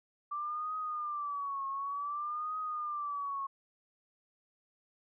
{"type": "tone with vibrato", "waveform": "sine", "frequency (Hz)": 1169, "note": "D6", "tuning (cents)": -8, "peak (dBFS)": -34, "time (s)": [0.31, 3.47], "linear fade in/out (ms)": 10, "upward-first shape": "triangle", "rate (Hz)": 0.55, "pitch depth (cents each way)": 130, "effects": []}